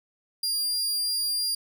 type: tone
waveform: sawtooth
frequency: 4801 Hz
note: D8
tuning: 37 cents sharp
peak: -22 dBFS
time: 0.43-1.55 s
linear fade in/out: 5 ms
effects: none